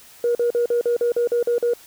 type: tone bursts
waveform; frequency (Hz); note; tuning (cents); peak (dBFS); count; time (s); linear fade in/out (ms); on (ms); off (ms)
sine; 477; A#4; +40; -15; 10; 0.24-1.736; 2; 110; 44
effects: tanh soft clip ceiling -13 dBFS + white hiss -47 dBFS RMS until 1.86 s